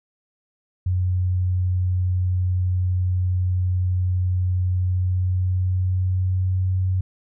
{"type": "tone with pitch glide", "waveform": "sine", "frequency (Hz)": [91.2, 93.06], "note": ["F#2", "F#2"], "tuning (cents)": [-24, 10], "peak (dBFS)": -18, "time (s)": [0.86, 7.01], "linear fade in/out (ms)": 5, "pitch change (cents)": 34, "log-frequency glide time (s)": [4.71, 6.74], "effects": []}